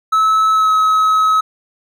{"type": "tone with pitch glide", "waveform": "triangle", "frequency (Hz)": [1299, 1281.1], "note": ["E6", "E6"], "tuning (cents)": [-26, -50], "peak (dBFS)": -8, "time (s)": [0.12, 1.41], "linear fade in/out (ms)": 10, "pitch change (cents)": -24, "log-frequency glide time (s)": [0.52, 0.71], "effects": []}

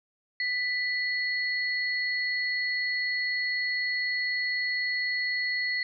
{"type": "tone pair together", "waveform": "sine", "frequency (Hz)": [1984, 4332], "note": ["B6", "C#8"], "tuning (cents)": [7, -41], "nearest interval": "octave + major second", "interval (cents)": 1352, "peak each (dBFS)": [-27, -33], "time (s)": [0.4, 5.83], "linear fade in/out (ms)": 2, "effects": []}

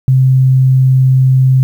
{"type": "tone", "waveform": "sine", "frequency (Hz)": 130.81, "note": "C3", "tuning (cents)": 0, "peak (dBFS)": -5, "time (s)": [0.08, 1.63], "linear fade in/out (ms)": 0, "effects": ["7-bit"]}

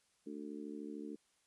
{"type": "harmonic tone", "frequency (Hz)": 73.42, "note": "D2", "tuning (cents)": 0, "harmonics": [3, 4, 5, 6], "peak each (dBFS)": [-48, -46, -51, -52], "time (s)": [0.26, 1.16], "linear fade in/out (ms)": 10, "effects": ["white hiss -75 dBFS RMS until 1.46 s", "resampled to 24000 Hz"]}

